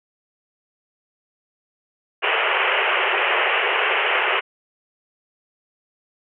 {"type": "band-pass noise", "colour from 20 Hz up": "white", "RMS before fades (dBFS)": -20, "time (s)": [2.22, 4.41], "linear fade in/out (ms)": 20, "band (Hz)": [370, 3000], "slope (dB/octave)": 96, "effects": []}